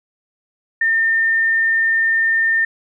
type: tone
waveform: sine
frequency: 1810 Hz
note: A6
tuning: 48 cents sharp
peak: -13 dBFS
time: 0.81-2.65 s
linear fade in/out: 5 ms
effects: none